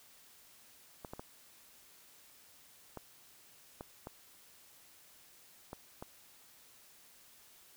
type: clicks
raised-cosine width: 1 ms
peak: -29 dBFS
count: 8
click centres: 1.048 / 1.135 / 1.195 / 2.973 / 3.809 / 4.071 / 5.731 / 6.025 s
effects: white hiss -61 dBFS RMS until 7.76 s